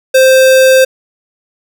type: tone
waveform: square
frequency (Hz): 523.3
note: C5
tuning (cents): 0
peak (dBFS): -4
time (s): 0.14-0.85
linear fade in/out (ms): 10
effects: none